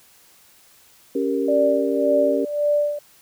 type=chord; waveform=sine; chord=G diminished; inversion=second; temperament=equal; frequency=277.2 / 392 / 466.2 Hz; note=Db4 / G4 / Bb4; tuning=0 / 0 / 0 cents; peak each=-23 / -24 / -24 dBFS; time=1.15-2.45 s; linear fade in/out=5 ms
type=tone with tremolo; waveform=sine; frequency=587.3 Hz; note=D5; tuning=in tune; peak=-15 dBFS; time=1.48-2.99 s; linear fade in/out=5 ms; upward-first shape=sine; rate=1.8 Hz; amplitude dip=75%
effects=white hiss -53 dBFS RMS until 3.21 s